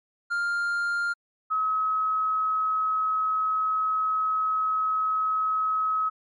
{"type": "tone pair in turn", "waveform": ["triangle", "sine"], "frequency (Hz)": [1400, 1279.7], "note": ["F6", "D#6"], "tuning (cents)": [4, 48], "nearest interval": "major second", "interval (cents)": 156, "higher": "first", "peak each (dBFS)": -22, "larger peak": "neither", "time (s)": [[0.3, 1.14], [1.5, 6.1]], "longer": "second", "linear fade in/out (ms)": 20, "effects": ["MP3 48 kbps"]}